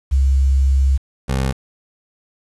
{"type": "tone pair in turn", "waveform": ["sine", "20% pulse"], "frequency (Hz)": [67.4, 66.09], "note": ["C#2", "C2"], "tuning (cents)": [-48, 18], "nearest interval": "unison", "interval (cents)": 34, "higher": "first", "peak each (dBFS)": [-11, -12], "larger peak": "first", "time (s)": [[0.11, 0.98], [1.28, 1.53]], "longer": "first", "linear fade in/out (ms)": 20, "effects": ["resampled to 24000 Hz", "7-bit"]}